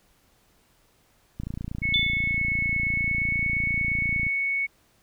click train, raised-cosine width 5 ms, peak -20 dBFS, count 83, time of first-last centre 1.4-4.267 s, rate 28.6 Hz
sine tone with pitch glide, 2200 to 2215 Hz, C#7 to C#7, -14 to -2 cents, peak -23 dBFS, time 1.82-4.67 s, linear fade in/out 20 ms, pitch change +12 cents, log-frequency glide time 2.84-3.47 s
sine tone with exponential decay, 3505 Hz, A7, 7 cents flat, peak -18 dBFS, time 1.94-2.37 s, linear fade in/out 1 ms, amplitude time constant 93 ms
effects pink hiss -63 dBFS RMS until 5.02 s

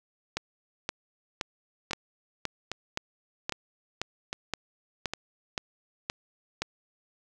two click trains, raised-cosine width 0.2 ms, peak -15 / -12 dBFS, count 5 / 13, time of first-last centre 1.91-5.136 / 0.37-6.62 s, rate 1.24 / 1.92 Hz, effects 9-bit

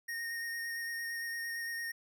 square tone with vibrato, 1852 Hz, A#6, 12 cents flat, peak -37 dBFS, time 0.08-1.92 s, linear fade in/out 10 ms, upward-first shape square, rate 8.8 Hz, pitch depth 11 cents each way, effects none

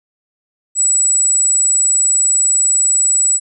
sine tone, 7870 Hz, B8, 7 cents flat, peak -9 dBFS, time 0.75-3.4 s, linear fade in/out 50 ms, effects tanh soft clip ceiling -6 dBFS

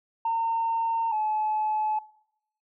sine tone pair in turn, 912 / 858.8 Hz, A#5 / A5, -38 / -42 cents, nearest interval minor second, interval 104 cents, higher first, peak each -22 / -23 dBFS, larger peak first, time 0.25-1.12 / 1.12-1.99 s, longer neither, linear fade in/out 5 ms, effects noise-tail reverb RT60 0.8 s tail -23 dB re dry + tanh soft clip ceiling -19 dBFS

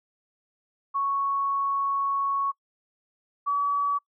sine tone pair in turn, 1108.7 / 1140.5 Hz, C#6 / C#6, 0 / +49 cents, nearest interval unison, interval 49 cents, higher second, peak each -23 / -22 dBFS, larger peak second, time 0.94-2.52 / 3.46-3.99 s, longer first, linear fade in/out 20 ms, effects noise-tail reverb RT60 0.1 s tail -26 dB re dry

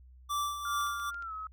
square tone with tremolo, 1166 Hz, D6, 13 cents flat, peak -30 dBFS, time 0.29-1.11 s, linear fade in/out 20 ms, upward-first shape sine, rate 2.5 Hz, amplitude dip 60%
sine tone with pitch glide, 1396.9 to 1281 Hz, F6 to E6, 0 to -50 cents, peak -37 dBFS, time 0.65-1.47 s, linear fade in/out 2 ms, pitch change -150 cents, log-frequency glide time 1.21-1.33 s
clicks, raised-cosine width 0.2 ms, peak -37 dBFS, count 5, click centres 0.81 / 0.869 / 0.998 / 1.144 / 1.224 s
effects added 63 Hz sine -52 dBFS peak until 1.52 s

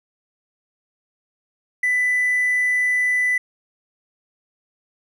triangle tone with hard clipping, 1992 Hz, B6, 14 cents sharp, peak -17 dBFS, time 1.83-3.38 s, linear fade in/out 5 ms, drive 4 dB, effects none

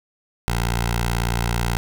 10% pulse tone with notch filter, 58.27 Hz, A#1, in tune, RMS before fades -22 dBFS, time 0.48-1.77 s, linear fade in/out 0 ms, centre 280 Hz, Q 0.67, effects none

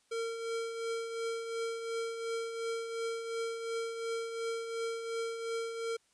square tone with tremolo, 457.7 Hz, A#4, 32 cents flat, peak -33 dBFS, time 0.11-5.97 s, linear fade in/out 10 ms, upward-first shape triangle, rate 2.8 Hz, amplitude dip 55%, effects white hiss -71 dBFS RMS until 6.13 s + resampled to 22050 Hz

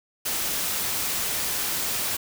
white noise, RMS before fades -27 dBFS, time 0.25-2.17 s, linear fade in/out 10 ms, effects none

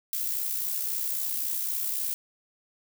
violet noise with amplitude modulation, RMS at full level -28 dBFS, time 0.13-2.14 s, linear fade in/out 0 ms, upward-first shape sine, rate 63.7 Hz, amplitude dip 45%, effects none

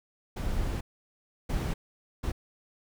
brown noise bursts at uneven times, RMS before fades -30 dBFS, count 3, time 0.36-0.81 / 1.49-1.74 / 2.23-2.32 s, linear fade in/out 10 ms, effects none

